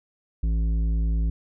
triangle tone with tanh clipping, 55 Hz, A1, in tune, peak -22 dBFS, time 0.43-1.3 s, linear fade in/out 5 ms, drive 14 dB, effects none

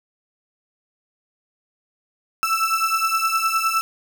35% pulse beating tone pair, 1318.5 / 1328.2 Hz, E6 / E6, 0 / +13 cents, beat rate 9.7 Hz, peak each -20 dBFS, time 2.43-3.81 s, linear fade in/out 0 ms, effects none

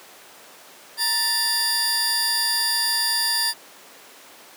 sawtooth tone cluster, 939 / 1767 / 4614 / 4809 Hz, A#5 / A6 / D8 / D8, +12 / +7 / -31 / +40 cents, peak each -27 / -24 / -25 / -19 dBFS, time 0.97-3.54 s, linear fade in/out 50 ms, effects pink hiss -45 dBFS RMS until 4.56 s + high-pass 400 Hz 12 dB/octave

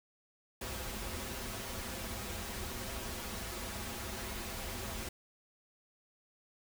pink noise with comb filter, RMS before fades -41 dBFS, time 0.61-5.09 s, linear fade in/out 5 ms, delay 6.7 ms, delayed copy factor -0.75, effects none

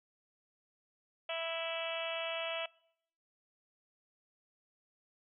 harmonic tone, 329.6 Hz, E4, in tune, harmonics 2 / 3 / 4 / 5 / 6 / 7 / 8 / 9 / 10, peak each -38 / -49 / -46 / -52 / -50 / -46 / -43 / -44 / -46 dBFS, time 1.29-2.66 s, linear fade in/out 5 ms, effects noise-tail reverb RT60 0.7 s tail -24 dB re dry

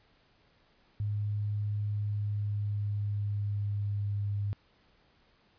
sine tone with pitch glide, 103.83 to 101.63 Hz, G#2 to G#2, 0 to -37 cents, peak -29 dBFS, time 1-4.53 s, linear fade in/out 0 ms, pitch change -37 cents, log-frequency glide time 1.87-4.33 s, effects pink hiss -66 dBFS RMS until 5.58 s + resampled to 11025 Hz

